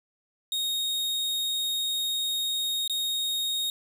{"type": "tone with dropouts", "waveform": "40% pulse", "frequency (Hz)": 3729, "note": "A#7", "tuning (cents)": 0, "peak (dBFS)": -25, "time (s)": [0.52, 3.7], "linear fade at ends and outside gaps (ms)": 1, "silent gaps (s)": [2.877, 2.897], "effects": ["10-bit"]}